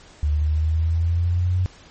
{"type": "exponential sweep", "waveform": "sine", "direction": "up", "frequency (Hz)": [73.42, 92.5], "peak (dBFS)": -17, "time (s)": [0.23, 1.66], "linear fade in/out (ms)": 0, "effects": ["pink hiss -48 dBFS RMS until 1.9 s", "MP3 32 kbps"]}